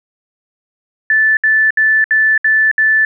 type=tone bursts; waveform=sine; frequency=1753 Hz; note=A6; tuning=7 cents flat; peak=-8 dBFS; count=6; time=1.1-3.05 s; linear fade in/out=2 ms; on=270 ms; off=66 ms; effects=none